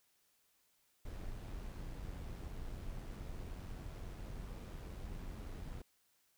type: noise with amplitude modulation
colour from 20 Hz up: brown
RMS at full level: -44 dBFS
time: 1.05-5.82 s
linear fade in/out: 5 ms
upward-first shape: sine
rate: 93.2 Hz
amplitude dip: 35%
effects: white hiss -75 dBFS RMS until 6.37 s